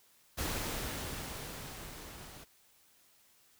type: noise with level ramp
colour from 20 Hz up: pink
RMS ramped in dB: -35 to -51 dBFS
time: 0.37-2.45 s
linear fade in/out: 20 ms
effects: white hiss -66 dBFS RMS until 3.59 s